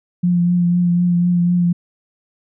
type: tone with vibrato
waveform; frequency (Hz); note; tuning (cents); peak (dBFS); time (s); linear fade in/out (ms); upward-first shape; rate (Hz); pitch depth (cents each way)
sine; 175.4; F3; +8; -12; 0.23-1.73; 10; triangle; 4; 25
effects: none